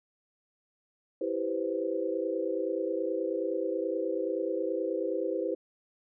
sine chord, C major seventh, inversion first, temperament equal, 329.6 / 392 / 493.9 / 523.3 Hz, E4 / G4 / B4 / C5, 0 / 0 / 0 / 0 cents, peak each -34 dBFS, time 1.21-5.55 s, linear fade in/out 5 ms, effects none

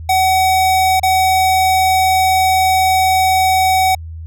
square tone with dropouts, 754 Hz, F#5, 32 cents sharp, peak -11 dBFS, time 0.09-3.95 s, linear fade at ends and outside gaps 5 ms, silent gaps 0.998-1.031 s, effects added 81 Hz sine -26 dBFS peak until 4.26 s

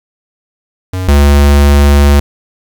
square tone pair in turn, 92.5 / 71.44 Hz, F#2 / D2, 0 / -47 cents, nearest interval major third, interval 447 cents, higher first, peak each -15 / -4 dBFS, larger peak second, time 0.93-1.08 / 1.08-2.2 s, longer second, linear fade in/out 5 ms, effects 7-bit

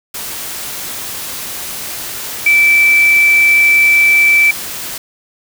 sine tone in noise, 2324 Hz, D7, 19 cents flat, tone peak -6 dBFS, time 2.46-4.51 s, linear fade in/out 5 ms, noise white, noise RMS -24 dBFS, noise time 0.14-4.98 s, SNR +15 dB, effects none

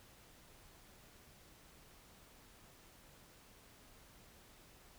silence, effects pink hiss -62 dBFS RMS until 4.98 s

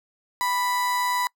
35% pulse tone with amplitude modulation, 988 Hz, B5, in tune, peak -19 dBFS, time 0.41-1.27 s, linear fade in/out 0 ms, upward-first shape sine, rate 181 Hz, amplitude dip 35%, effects noise-tail reverb RT60 0.1 s tail -25 dB re dry

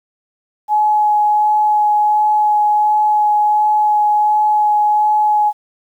sine tone with vibrato, 844 Hz, G#5, 28 cents sharp, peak -10 dBFS, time 0.68-5.53 s, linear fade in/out 50 ms, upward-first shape sine, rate 1.4 Hz, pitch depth 9 cents each way, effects 8-bit

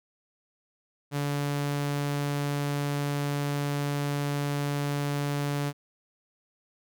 sawtooth tone, 143.7 Hz, D3, 37 cents flat, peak -23 dBFS, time 1.11-5.73 s, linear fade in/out 50 ms, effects none

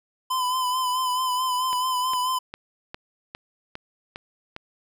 square tone with vibrato, 1014 Hz, B5, 45 cents sharp, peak -23 dBFS, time 0.3-2.39 s, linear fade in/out 10 ms, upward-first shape sine, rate 4.6 Hz, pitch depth 36 cents each way
click train, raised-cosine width 0.3 ms, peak -19 dBFS, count 8, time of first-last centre 1.73-4.564 s, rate 2.47 Hz
effects none

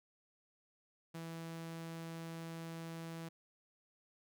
sawtooth tone, 164.81 Hz, E3, in tune, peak -40 dBFS, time 1.14-3.29 s, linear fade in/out 10 ms, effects none

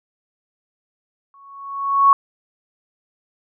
sine tone with exponential growth, 1108.7 Hz, C#6, in tune, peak -6 dBFS, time 1.34-2.13 s, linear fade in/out 1 ms, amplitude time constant 170 ms, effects none

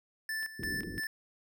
square tone with tremolo, 1760 Hz, A6, in tune, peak -34 dBFS, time 0.29-1.07 s, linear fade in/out 2 ms, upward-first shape square, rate 2.9 Hz, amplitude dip 75%
click train, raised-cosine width 0.3 ms, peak -35 dBFS, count 4, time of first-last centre 0.43-1.035 s, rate 4.96 Hz
white low-pass noise, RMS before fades -41 dBFS, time 0.59-1 s, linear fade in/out 5 ms, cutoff 390 Hz, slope 48 dB/octave
effects none

